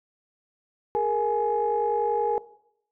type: tone cluster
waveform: sine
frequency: 415.6 / 466.1 / 837 Hz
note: G#4 / A#4 / G#5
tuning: +1 / 0 / +13 cents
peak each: -28 / -25 / -24 dBFS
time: 0.95-2.38 s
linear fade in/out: 0 ms
effects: noise-tail reverb RT60 0.7 s tail -19 dB re dry + tanh soft clip ceiling -13 dBFS